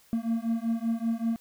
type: beating tone pair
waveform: triangle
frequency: 226.3 / 231.5 Hz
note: A3 / A#3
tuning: +49 / -12 cents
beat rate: 5.2 Hz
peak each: -27 dBFS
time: 0.13-1.36 s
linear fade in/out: 0 ms
effects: white hiss -60 dBFS RMS until 1.4 s